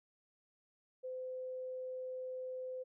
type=tone; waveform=sine; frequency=512 Hz; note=C5; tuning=38 cents flat; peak=-40 dBFS; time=1.03-2.84 s; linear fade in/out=20 ms; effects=none